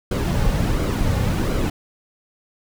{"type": "noise with flanger", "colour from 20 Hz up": "brown", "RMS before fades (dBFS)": -20, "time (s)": [0.11, 1.7], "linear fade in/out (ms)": 5, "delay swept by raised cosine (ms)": [1.1, 3.1], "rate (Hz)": 1.4, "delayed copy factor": -0.5, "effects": []}